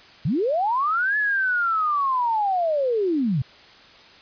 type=linear two-way sweep; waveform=sine; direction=up then down; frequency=116.54 to 1727 to 116.54 Hz; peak=-19 dBFS; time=0.25-3.42 s; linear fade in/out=5 ms; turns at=1.17 s; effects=white hiss -48 dBFS RMS until 4.21 s + resampled to 11025 Hz